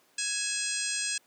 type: harmonic tone with a mistuned harmonic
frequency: 830.6 Hz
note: G#5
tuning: in tune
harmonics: 2 / 3 / 4 / 5 / 6 / 7 / 8 / 9 / 10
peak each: -39 / -36 / -40 / -40 / -37 / -40 / -38 / -39 / -35 dBFS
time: 0.18-1.18 s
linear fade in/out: 5 ms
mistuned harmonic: 3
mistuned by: +72 cents
effects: pink hiss -64 dBFS RMS until 1.26 s + high-pass 300 Hz 12 dB/octave